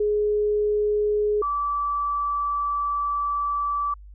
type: tone pair in turn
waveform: sine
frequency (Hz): 418.9 / 1157.8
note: G#4 / D6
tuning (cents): +15 / -25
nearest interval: octave + tritone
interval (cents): 1760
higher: second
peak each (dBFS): -19 / -22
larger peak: first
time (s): 0-1.42 / 1.42-3.94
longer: second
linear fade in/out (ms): 5
effects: added 50 Hz sine -41 dBFS peak until 4.14 s